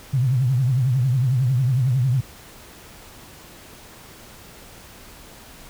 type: tone with vibrato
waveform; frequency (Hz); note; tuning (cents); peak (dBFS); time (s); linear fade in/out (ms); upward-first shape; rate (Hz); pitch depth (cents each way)
sine; 128.1; C3; -36; -16; 0.13-2.21; 10; triangle; 11; 170
effects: pink hiss -44 dBFS RMS until 5.69 s